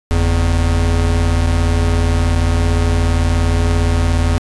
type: tone pair together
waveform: square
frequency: 46.79 / 84 Hz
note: F#1 / E2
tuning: +20 / +33 cents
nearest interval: minor seventh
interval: 1013 cents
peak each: -17 / -14 dBFS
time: 0.11-4.38 s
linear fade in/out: 0 ms
effects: resampled to 24000 Hz